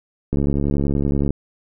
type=click train; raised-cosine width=3 ms; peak=-8 dBFS; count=70; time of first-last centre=0.33-1.306 s; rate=70.7 Hz; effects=none